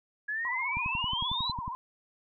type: exponential sweep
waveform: sine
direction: up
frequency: 1669 to 4073 Hz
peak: -30 dBFS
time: 0.28-1.52 s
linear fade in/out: 10 ms
type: tone with vibrato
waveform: sine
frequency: 987.8 Hz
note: B5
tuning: in tune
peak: -34 dBFS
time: 0.45-1.75 s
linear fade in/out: 0 ms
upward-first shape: triangle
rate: 15 Hz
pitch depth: 140 cents each way
type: click train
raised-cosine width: 5 ms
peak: -26 dBFS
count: 11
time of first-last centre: 0.77-1.679 s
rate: 11 Hz
effects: none